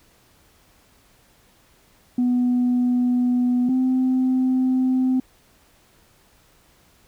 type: tone pair in turn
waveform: sine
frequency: 246.9 / 257.6 Hz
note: B3 / C4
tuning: 0 / -27 cents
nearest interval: minor second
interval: 73 cents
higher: second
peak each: -15 / -15 dBFS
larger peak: neither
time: 2.18-3.69 / 3.69-5.2 s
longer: neither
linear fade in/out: 5 ms
effects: tanh soft clip ceiling -14 dBFS + pink hiss -57 dBFS RMS until 7.07 s